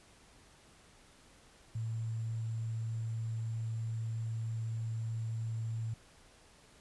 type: tone with sample-and-hold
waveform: sine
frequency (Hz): 112.9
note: A2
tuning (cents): +45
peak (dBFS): -34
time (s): 1.75-5.94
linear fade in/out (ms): 5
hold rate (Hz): 7350
effects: pink hiss -61 dBFS RMS until 6.8 s + resampled to 24000 Hz

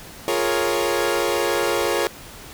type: chord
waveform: sawtooth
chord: Bb minor seventh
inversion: second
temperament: equal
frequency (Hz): 349.2 / 415.3 / 466.2 / 554.4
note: F4 / Ab4 / Bb4 / Db5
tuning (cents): 0 / 0 / 0 / 0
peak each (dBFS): -21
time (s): 0.28-2.07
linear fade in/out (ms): 0
effects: pink hiss -40 dBFS RMS until 2.53 s

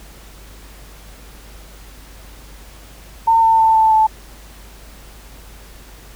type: tone with pitch steps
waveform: sine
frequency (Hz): 907 / 898.7 / 890.4 / 882.2 / 874.1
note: A#5 / A5 / A5 / A5 / A5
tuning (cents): -48 / +36 / +20 / +4 / -12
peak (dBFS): -9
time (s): 3.27-4.07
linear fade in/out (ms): 10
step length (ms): 160
effects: added 50 Hz sine -39 dBFS peak until 6.15 s + pink hiss -43 dBFS RMS until 6.15 s

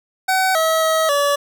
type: tone with pitch steps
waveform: 25% pulse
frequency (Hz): 756 / 644 / 640 / 572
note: F#5 / E5 / D#5 / D5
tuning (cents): +37 / -41 / +49 / -46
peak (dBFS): -11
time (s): 0.28-1.36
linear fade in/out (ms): 10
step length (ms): 270
effects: none

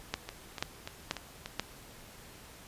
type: two click trains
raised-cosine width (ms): 0.2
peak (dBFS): -21 / -13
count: 5 / 4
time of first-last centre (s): 0.29-1.46 / 0.14-1.596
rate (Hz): 3.42 / 2.06
effects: pink hiss -52 dBFS RMS until 2.67 s + resampled to 32000 Hz

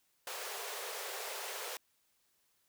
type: high-pass noise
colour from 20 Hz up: pink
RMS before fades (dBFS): -42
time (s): 0.27-1.77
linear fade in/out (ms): 2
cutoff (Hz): 390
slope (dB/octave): 96
effects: white hiss -75 dBFS RMS until 2.68 s

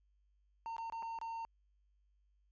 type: tone with dropouts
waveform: triangle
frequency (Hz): 912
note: A#5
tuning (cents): -38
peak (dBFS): -38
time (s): 0.66-1.45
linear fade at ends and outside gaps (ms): 0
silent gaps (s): 0.766-0.782 / 0.899-0.923 / 1.024-1.029 / 1.188-1.214
effects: added 50 Hz sine -70 dBFS peak until 2.51 s + resampled to 16000 Hz

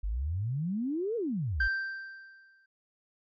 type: exponential two-way sweep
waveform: sine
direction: up then down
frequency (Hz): 46.09 to 485.7 to 46.09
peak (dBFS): -29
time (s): 0.03-1.68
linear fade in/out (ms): 10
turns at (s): 1.16
type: tone with exponential decay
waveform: triangle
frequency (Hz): 1568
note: G6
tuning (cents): 0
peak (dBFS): -22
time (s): 1.6-2.66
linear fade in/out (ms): 5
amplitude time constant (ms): 230
effects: tanh soft clip ceiling -15 dBFS + resampled to 16000 Hz

